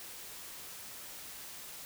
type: silence
effects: white hiss -47 dBFS RMS until 1.85 s